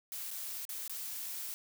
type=noise with dropouts; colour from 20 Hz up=blue; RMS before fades=-41 dBFS; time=0.12-1.54 s; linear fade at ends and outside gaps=0 ms; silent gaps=0.306-0.312 / 0.652-0.692 / 0.878-0.896 s; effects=none